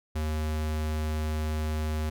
square tone, 77.3 Hz, D#2, 11 cents flat, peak -28 dBFS, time 0.15-2.1 s, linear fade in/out 10 ms, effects none

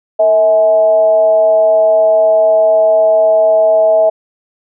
sine tone with frequency modulation, 645 Hz, E5, 38 cents flat, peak -6 dBFS, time 0.19-4.1 s, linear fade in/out 10 ms, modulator 193 Hz, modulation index 0.37, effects none

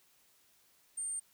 sine tone, 8750 Hz, C#9, 24 cents flat, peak -35 dBFS, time 0.97-1.2 s, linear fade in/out 10 ms, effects white hiss -68 dBFS RMS until 1.33 s

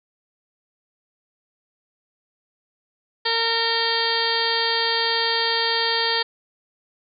harmonic tone, 458.5 Hz, A#4, 29 cents flat, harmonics 1 / 2 / 3 / 4 / 5 / 6 / 7 / 8 / 9 / 10, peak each -28 / -27 / -33 / -26 / -35 / -37 / -27 / -30 / -30 / -25 dBFS, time 3.25-6.23 s, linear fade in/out 10 ms, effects none

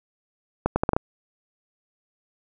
accelerating click train, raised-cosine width 1 ms, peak -6 dBFS, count 6, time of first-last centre 0.66-0.965 s, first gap 100 ms, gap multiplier 0.75, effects none

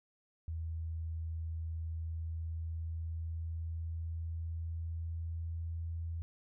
sine tone with pitch glide, 81.3 to 82.96 Hz, E2 to E2, -23 to +12 cents, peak -36 dBFS, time 0.48-6.22 s, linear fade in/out 0 ms, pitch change +35 cents, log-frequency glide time 1.72-5.92 s, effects none

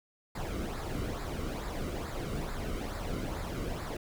brown noise with flanger, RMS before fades -36 dBFS, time 0.35-3.97 s, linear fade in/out 5 ms, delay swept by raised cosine 0.33 to 1.2 ms, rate 2.3 Hz, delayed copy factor -0.6, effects none

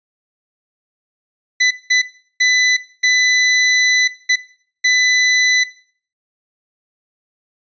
sawtooth tone bursts at uneven times, 1999 Hz, B6, 20 cents sharp, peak -7 dBFS, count 6, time 1.6-1.71 / 1.9-2.02 / 2.4-2.77 / 3.03-4.08 / 4.29-4.36 / 4.84-5.64 s, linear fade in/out 10 ms, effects noise-tail reverb RT60 0.5 s tail -18 dB re dry + resampled to 16000 Hz

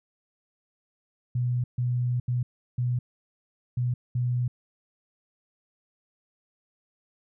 sine tone bursts at uneven times, 123.2 Hz, B2, 4 cents flat, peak -23 dBFS, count 6, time 1.35-1.64 / 1.78-2.2 / 2.28-2.43 / 2.78-2.99 / 3.77-3.94 / 4.15-4.48 s, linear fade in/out 5 ms, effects none

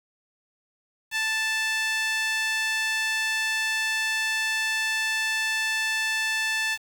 sawtooth tone with high-pass filter, 880 Hz, A5, in tune, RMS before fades -26 dBFS, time 1.11-6.78 s, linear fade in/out 50 ms, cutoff 2000 Hz, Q 2.3, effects low-pass 11000 Hz 12 dB/octave + 7-bit

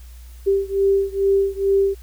sine beating tone pair, 392 / 394.3 Hz, G4 / G4, 0 / +10 cents, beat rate 2.3 Hz, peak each -18 / -19 dBFS, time 0.46-1.95 s, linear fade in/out 20 ms, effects added 60 Hz sine -37 dBFS peak until 2.02 s + white hiss -52 dBFS RMS until 2.02 s

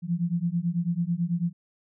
sine beating tone pair, 167.4 / 176.5 Hz, E3 / F3, +27 / +19 cents, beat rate 9.1 Hz, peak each -27 dBFS, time 0.02-1.53 s, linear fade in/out 50 ms, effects none

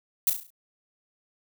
violet noise with echo, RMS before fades -21 dBFS, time 0.27-0.3 s, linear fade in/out 2 ms, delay 34 ms, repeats 6, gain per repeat -6 dB, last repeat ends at 0.504 s, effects none

